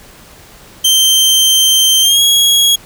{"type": "tone with pitch glide", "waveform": "sawtooth", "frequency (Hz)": [3131, 3313], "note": ["G7", "G#7"], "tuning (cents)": [-3, -5], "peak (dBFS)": -4, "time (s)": [0.84, 2.76], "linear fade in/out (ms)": 10, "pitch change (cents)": 98, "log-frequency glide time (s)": [2.02, 2.21], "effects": ["pink hiss -39 dBFS RMS until 2.85 s"]}